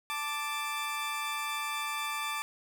20% pulse tone pair together, 880 / 1174.7 Hz, A5 / D6, 0 / 0 cents, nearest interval perfect fourth, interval 500 cents, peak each -33 / -29 dBFS, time 0.1-2.42 s, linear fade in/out 0 ms, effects none

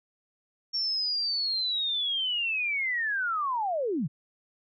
sine linear sweep, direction down, 5500 to 121.1 Hz, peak -26 dBFS, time 0.73-4.08 s, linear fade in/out 20 ms, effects none

